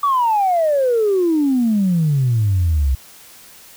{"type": "exponential sweep", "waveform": "sine", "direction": "down", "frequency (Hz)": [1170, 63.7], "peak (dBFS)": -12, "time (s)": [0.03, 2.95], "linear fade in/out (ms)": 5, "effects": ["tanh soft clip ceiling -9 dBFS", "white hiss -43 dBFS RMS until 3.76 s"]}